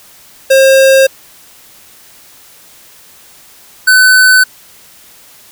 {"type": "tone pair in turn", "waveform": "square", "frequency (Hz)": [535, 1510.2], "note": ["C5", "F#6"], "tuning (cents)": [38, 35], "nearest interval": "octave + tritone", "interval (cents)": 1797, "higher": "second", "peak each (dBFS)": -4, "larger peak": "neither", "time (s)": [[0.5, 1.07], [3.87, 4.44]], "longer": "neither", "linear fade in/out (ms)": 10, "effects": ["white hiss -40 dBFS RMS until 5.51 s"]}